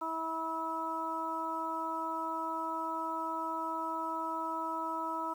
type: harmonic tone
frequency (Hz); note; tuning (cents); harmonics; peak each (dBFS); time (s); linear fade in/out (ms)
324.3; E4; -28; 1 / 2 / 3 / 4; -42 / -43 / -36 / -38; 0.01-5.34; 10
effects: 10-bit